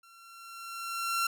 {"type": "tone with level ramp", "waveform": "sawtooth", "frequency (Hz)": 1363, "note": "F6", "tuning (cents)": -43, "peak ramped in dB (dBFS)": [-52, -22], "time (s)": [0.03, 1.27], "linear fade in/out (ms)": 5, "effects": []}